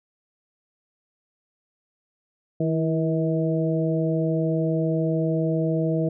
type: harmonic tone with a mistuned harmonic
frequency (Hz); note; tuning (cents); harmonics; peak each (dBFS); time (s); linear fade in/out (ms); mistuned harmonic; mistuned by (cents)
160; D#3; +49; 1 / 2 / 3 / 4; -23 / -26 / -28 / -29; 2.6-6.09; 5; 2; +38
effects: none